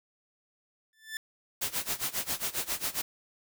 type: tone with exponential growth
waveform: sawtooth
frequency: 1760 Hz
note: A6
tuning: in tune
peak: -28 dBFS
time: 0.93-1.17 s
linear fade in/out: 1 ms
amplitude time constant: 51 ms
type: noise with tremolo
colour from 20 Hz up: white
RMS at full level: -30 dBFS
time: 1.61-3.02 s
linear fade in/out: 10 ms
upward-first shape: sine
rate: 7.4 Hz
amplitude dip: 90%
effects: none